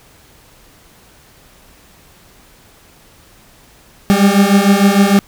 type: beating tone pair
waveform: 40% pulse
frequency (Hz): 196 / 202.6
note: G3 / G#3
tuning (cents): 0 / -43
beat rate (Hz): 6.6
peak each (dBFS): -10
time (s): 4.1-5.19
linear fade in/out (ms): 0
effects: pink hiss -46 dBFS RMS until 5.27 s